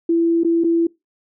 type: tone with dropouts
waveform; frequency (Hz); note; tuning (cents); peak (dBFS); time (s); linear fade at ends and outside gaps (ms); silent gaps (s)
sine; 334.6; E4; +26; -13; 0.09-0.87; 5; 0.435-0.446 / 0.638-0.643
effects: noise-tail reverb RT60 0.2 s tail -23 dB re dry